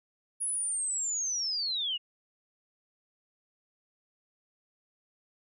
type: linear sweep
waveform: sine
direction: down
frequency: 10500 to 2794 Hz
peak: -29 dBFS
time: 0.4-1.98 s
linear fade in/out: 20 ms
effects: none

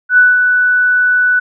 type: tone with ADSR envelope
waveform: sine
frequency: 1487 Hz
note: F#6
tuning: 8 cents sharp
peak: -3 dBFS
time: 0.09-1.4 s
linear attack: 85 ms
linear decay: 190 ms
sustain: -5 dB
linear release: 13 ms
effects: none

